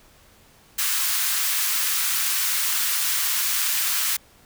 white high-pass noise, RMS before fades -23 dBFS, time 0.78-4.17 s, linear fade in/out 10 ms, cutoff 1100 Hz, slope 24 dB/octave, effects pink hiss -54 dBFS RMS until 4.45 s

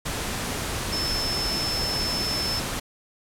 sine tone in noise, 5274 Hz, E8, in tune, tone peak -26 dBFS, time 0.92-2.6 s, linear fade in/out 10 ms, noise pink, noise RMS -29 dBFS, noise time 0.05-2.8 s, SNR 0 dB, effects low-pass 12000 Hz 12 dB/octave

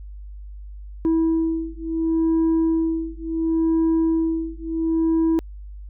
sine beating tone pair, 325.4 / 326.11 Hz, E4 / E4, -22 / -19 cents, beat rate 0.71 Hz, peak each -19 dBFS, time 1.05-5.39 s, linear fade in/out 0 ms, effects tanh soft clip ceiling -15 dBFS + added 50 Hz sine -34 dBFS peak until 5.89 s

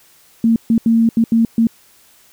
sine tone bursts at uneven times, 228.2 Hz, A#3, 37 cents flat, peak -9 dBFS, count 6, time 0.44-0.56 / 0.7-0.78 / 0.86-1.09 / 1.17-1.24 / 1.32-1.45 / 1.58-1.67 s, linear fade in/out 2 ms, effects white hiss -50 dBFS RMS until 2.32 s

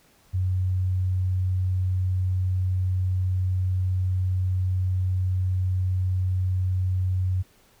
sine tone, 92.5 Hz, F#2, in tune, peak -21 dBFS, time 0.33-7.43 s, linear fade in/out 20 ms, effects pink hiss -59 dBFS RMS until 7.8 s

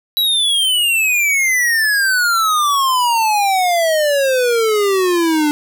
square exponential sweep, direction down, 3940 to 292.9 Hz, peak -13 dBFS, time 0.17-5.51 s, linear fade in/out 0 ms, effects none

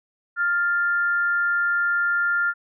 sine tone pair together, 1400 / 1757.8 Hz, F6 / A6, +4 / -2 cents, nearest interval major third, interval 394 cents, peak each -19 / -30 dBFS, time 0.36-2.54 s, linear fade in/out 50 ms, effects none

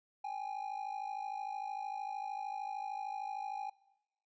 triangle ring-modulated tone, 813 Hz, G#5, 37 cents flat, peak -33 dBFS, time 0.24-3.7 s, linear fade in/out 5 ms, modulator 26.6 Hz, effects noise-tail reverb RT60 0.9 s tail -22 dB re dry + resampled to 16000 Hz

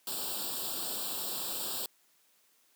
white noise with comb filter, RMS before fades -36 dBFS, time 0.07-1.86 s, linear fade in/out 2 ms, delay 0.24 ms, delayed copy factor +1, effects white hiss -68 dBFS RMS until 2.75 s + high-pass 200 Hz 12 dB/octave

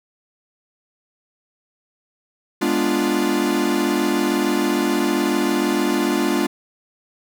45% pulse chord, G# diminished seventh, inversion none, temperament equal, 207.7 / 246.9 / 293.7 / 349.2 Hz, G#3 / B3 / D4 / F4, 0 / 0 / 0 / 0 cents, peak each -25 / -24 / -22 / -22 dBFS, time 2.61-6.47 s, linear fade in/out 10 ms, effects none

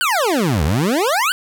25% pulse exponential two-way sweep, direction down then up, 1568 to 69.5 to 1568 Hz, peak -11 dBFS, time 0.01-1.32 s, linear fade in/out 0 ms, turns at 0.64 s, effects none

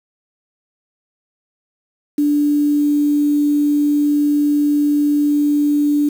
sine tone with quantisation, 292.7 Hz, D4, 6 cents flat, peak -12 dBFS, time 2.18-6.09 s, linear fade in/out 5 ms, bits 6, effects none

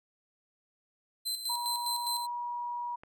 sawtooth tone with tremolo, 4078 Hz, C8, 45 cents flat, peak -28 dBFS, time 1.25-2.27 s, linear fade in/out 20 ms, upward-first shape square, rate 4.9 Hz, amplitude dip 60%
sine tone, 962 Hz, B5, 46 cents flat, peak -33 dBFS, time 1.49-2.96 s, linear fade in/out 10 ms
click, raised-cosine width 0.5 ms, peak -34 dBFS, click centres 3.035 s
effects none

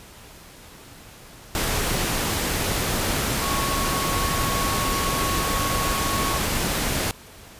sine tone in noise, 1105 Hz, C#6, 6 cents flat, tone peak -27 dBFS, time 3.42-6.38 s, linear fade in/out 0 ms, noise pink, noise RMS -24 dBFS, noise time 1.55-7.11 s, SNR -6 dB, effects pink hiss -45 dBFS RMS until 7.59 s + resampled to 32000 Hz

